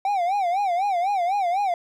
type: tone with vibrato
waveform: triangle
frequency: 752 Hz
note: F#5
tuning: 28 cents sharp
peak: -18 dBFS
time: 0.05-1.74 s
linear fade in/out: 2 ms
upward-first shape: sine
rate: 4 Hz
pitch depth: 160 cents each way
effects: none